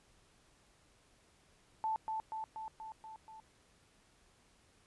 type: tone with echo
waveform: sine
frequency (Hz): 879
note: A5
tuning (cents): -2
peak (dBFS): -32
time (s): 1.84-1.96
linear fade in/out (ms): 0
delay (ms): 240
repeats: 6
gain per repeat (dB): -3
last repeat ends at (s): 3.4
effects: pink hiss -68 dBFS RMS until 4.86 s + resampled to 24000 Hz